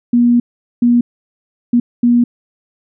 sine tone bursts at uneven times, 240 Hz, B3, 49 cents flat, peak -7 dBFS, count 4, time 0.13-0.4 / 0.82-1.01 / 1.73-1.8 / 2.03-2.24 s, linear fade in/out 5 ms, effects none

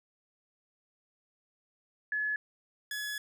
sine / sawtooth tone pair in turn, 1706 / 1696.4 Hz, G#6 / G#6, +46 / +36 cents, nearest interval unison, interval 10 cents, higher first, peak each -29 / -31 dBFS, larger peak first, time 2.12-2.36 / 2.91-3.18 s, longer second, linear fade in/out 2 ms, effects none

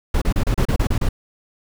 brown noise bursts, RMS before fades -17 dBFS, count 9, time 0.14-1.089 s, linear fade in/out 5 ms, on 77 ms, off 32 ms, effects none

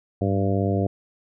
harmonic tone with a mistuned harmonic, 98 Hz, G2, in tune, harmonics 1 / 2 / 3 / 4 / 5 / 6 / 7, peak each -23 / -26 / -28 / -29 / -30 / -31 / -31 dBFS, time 0.21-0.87 s, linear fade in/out 5 ms, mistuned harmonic 1, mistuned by +50 cents, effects none

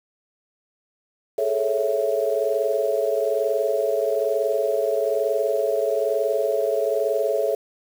sine chord, A major seventh, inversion third, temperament equal with one note detuned, 418.9 / 440 / 554.4 / 659.3 Hz, G#4 / A4 / C#5 / E5, +15 / 0 / 0 / 0 cents, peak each -26 / -25 / -24 / -25 dBFS, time 1.38-7.55 s, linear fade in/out 5 ms, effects 7-bit

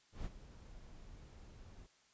brown noise with ADSR envelope, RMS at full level -41 dBFS, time 0.12-1.87 s, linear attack 130 ms, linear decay 39 ms, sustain -14 dB, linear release 16 ms, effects white hiss -70 dBFS RMS until 2.13 s + resampled to 16000 Hz

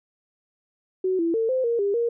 sine tone with pitch steps, 373.3 / 334.1 / 450.4 / 517 / 467.8 / 401.8 / 469.3 Hz, F#4 / E4 / A4 / C5 / A#4 / G4 / A#4, +15 / +23 / +40 / -21 / +6 / +43 / +12 cents, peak -20 dBFS, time 1.04-2.09 s, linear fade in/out 5 ms, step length 150 ms, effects none

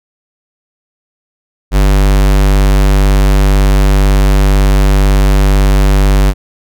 square tone, 49 Hz, G1, in tune, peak -6 dBFS, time 1.71-6.34 s, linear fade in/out 50 ms, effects none

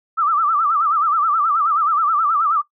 sine tone with vibrato, 1244.5 Hz, D#6, in tune, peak -14 dBFS, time 0.17-2.62 s, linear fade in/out 20 ms, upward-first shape sine, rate 9.4 Hz, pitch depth 140 cents each way, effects noise-tail reverb RT60 0.1 s tail -18 dB re dry

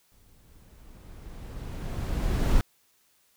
brown noise with exponential growth, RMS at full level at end -21 dBFS, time 0.12-2.61 s, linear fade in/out 0 ms, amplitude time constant 540 ms, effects white hiss -66 dBFS RMS until 3.36 s

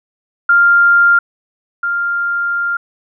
sine tone pair in turn, 1396.9 / 1396.9 Hz, F6 / F6, 0 / 0 cents, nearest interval unison, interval 0 cents, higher neither, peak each -6 / -14 dBFS, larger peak first, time 0.49-1.19 / 1.83-2.77 s, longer second, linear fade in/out 5 ms, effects none

